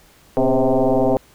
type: tone with frequency modulation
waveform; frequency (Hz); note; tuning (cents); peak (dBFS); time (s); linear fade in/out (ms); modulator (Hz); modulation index
sine; 121.5; B2; -28; -13; 0.37-1.17; 0; 131; 5
effects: pink hiss -51 dBFS RMS until 1.34 s